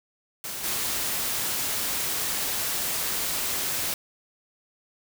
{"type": "noise with level steps", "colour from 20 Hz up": "white", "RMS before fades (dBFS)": [-34, -28], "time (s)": [0.44, 3.94], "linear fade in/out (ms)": 2, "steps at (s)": 0.63, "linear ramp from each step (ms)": 20, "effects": []}